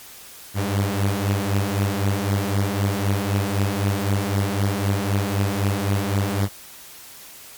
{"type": "beating tone pair", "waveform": "sawtooth", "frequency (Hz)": [98, 101.9], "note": ["G2", "G#2"], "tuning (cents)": [0, -32], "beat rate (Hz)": 3.9, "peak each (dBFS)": [-18, -19], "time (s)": [0.54, 6.49], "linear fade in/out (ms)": 50, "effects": ["white hiss -42 dBFS RMS until 7.57 s", "MP3 96 kbps"]}